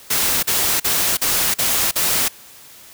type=noise bursts; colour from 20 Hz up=white; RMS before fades=-18 dBFS; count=6; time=0.1-2.285 s; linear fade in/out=10 ms; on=330 ms; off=41 ms; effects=white hiss -43 dBFS RMS until 2.93 s